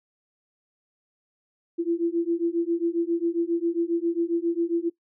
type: beating tone pair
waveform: sine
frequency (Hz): 334.6 / 342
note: E4 / F4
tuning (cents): +26 / -36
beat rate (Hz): 7.4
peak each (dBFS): -25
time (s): 1.78-4.9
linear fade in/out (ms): 20
effects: noise-tail reverb RT60 0.1 s tail -19 dB re dry